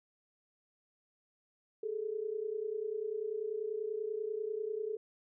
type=tone pair together; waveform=sine; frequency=409.8 / 440 Hz; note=G#4 / A4; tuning=-23 / 0 cents; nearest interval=minor second; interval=123 cents; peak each=-39 / -36 dBFS; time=1.83-4.97 s; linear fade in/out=5 ms; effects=none